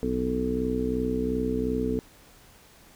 harmonic tone with a mistuned harmonic, 62.8 Hz, B1, 30 cents sharp, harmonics 1 / 2 / 3 / 4 / 5 / 6 / 7, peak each -34 / -39 / -35 / -28 / -35 / -39 / -29 dBFS, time 0.03-1.99 s, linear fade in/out 0 ms, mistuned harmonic 1, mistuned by -33 cents, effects pink hiss -54 dBFS RMS until 2.95 s

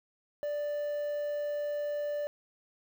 triangle tone with quantisation, 587.3 Hz, D5, in tune, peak -29 dBFS, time 0.43-2.27 s, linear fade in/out 0 ms, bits 9, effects none

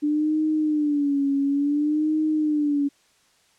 sine tone with vibrato, 293.7 Hz, D4, in tune, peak -19 dBFS, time 0.02-2.89 s, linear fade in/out 20 ms, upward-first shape sine, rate 0.57 Hz, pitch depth 97 cents each way, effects white hiss -61 dBFS RMS until 3.58 s + low-pass 8000 Hz 12 dB/octave

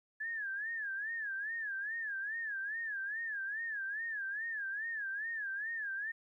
sine tone with vibrato, 1700 Hz, G#6, 40 cents sharp, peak -36 dBFS, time 0.2-6.12 s, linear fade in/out 10 ms, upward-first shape sine, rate 2.4 Hz, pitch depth 150 cents each way, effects 13-bit

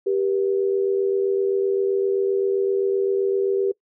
sine tone pair together, 392 / 479.7 Hz, G4 / A#4, 0 / +50 cents, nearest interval minor third, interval 350 cents, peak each -19 / -26 dBFS, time 0.06-3.72 s, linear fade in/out 10 ms, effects noise-tail reverb RT60 0.1 s tail -23 dB re dry

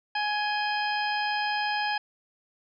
harmonic tone with a mistuned harmonic, 837 Hz, G#5, 13 cents sharp, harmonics 1 / 2 / 3 / 4 / 5 / 6, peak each -28 / -31 / -35 / -37 / -43 / -37 dBFS, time 0.15-1.98 s, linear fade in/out 5 ms, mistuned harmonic 4, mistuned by -91 cents, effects none

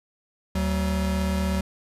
square tone pair together, 75.16 / 189.4 Hz, D2 / F#3, +41 / +41 cents, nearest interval octave + major third, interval 1600 cents, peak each -26 dBFS, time 0.55-1.61 s, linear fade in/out 5 ms, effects resampled to 32000 Hz

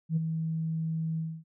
sine tone with ADSR envelope, 161.2 Hz, E3, 38 cents flat, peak -21 dBFS, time 0.09-1.44 s, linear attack 74 ms, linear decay 21 ms, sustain -7 dB, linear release 260 ms, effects tanh soft clip ceiling -19 dBFS

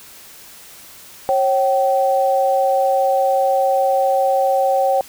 sine tone pair together, 544 / 768.9 Hz, C#5 / G5, -33 / -34 cents, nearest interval tritone, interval 599 cents, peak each -16 dBFS, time 1.29-5.01 s, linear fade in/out 0 ms, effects white hiss -41 dBFS RMS until 5.08 s

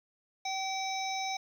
harmonic tone, 767 Hz, G5, 38 cents flat, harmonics 1 / 3 / 5 / 7 / 8, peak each -34 / -39 / -41 / -42 / -43 dBFS, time 0.45-1.37 s, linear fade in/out 5 ms, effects 10-bit

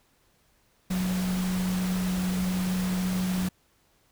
sine tone in noise, 183.9 Hz, F#3, 10 cents flat, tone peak -25 dBFS, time 0.9-3.49 s, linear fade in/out 10 ms, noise pink, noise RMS -36 dBFS, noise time 0.9-3.49 s, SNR +8 dB, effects pink hiss -66 dBFS RMS until 4.11 s

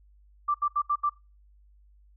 sine tone bursts, 1174.7 Hz, D6, in tune, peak -22 dBFS, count 5, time 0.48-1.096 s, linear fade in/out 10 ms, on 64 ms, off 74 ms, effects noise-tail reverb RT60 0.3 s tail -25 dB re dry + added 50 Hz sine -55 dBFS peak until 2.16 s

